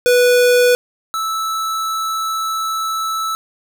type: tone pair in turn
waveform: square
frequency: 491.7 / 1312.7 Hz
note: B4 / E6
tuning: -8 / -8 cents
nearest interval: octave + perfect fourth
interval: 1700 cents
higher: second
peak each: -10 / -19 dBFS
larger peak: first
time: 0.06-0.75 / 1.14-3.35 s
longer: second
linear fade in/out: 0 ms
effects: none